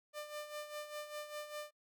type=tone with tremolo; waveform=sawtooth; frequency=597 Hz; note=D5; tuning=28 cents sharp; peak=-37 dBFS; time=0.13-1.71 s; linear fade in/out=50 ms; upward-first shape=sine; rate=5 Hz; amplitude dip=65%; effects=noise-tail reverb RT60 0.1 s tail -25 dB re dry